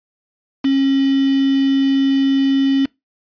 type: tone with quantisation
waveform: sine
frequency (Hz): 272.2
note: C#4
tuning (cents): -31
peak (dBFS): -12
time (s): 0.64-2.86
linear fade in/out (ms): 10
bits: 4
effects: noise-tail reverb RT60 0.2 s tail -24 dB re dry + resampled to 11025 Hz